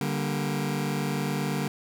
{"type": "chord", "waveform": "sawtooth", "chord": "G minor", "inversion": "second", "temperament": "just", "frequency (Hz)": [147, 196, 235.2], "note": ["D3", "G3", "Bb3"], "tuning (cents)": [2, 0, 16], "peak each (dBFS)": [-25, -27, -29], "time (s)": [0.01, 1.68], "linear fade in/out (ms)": 2, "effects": []}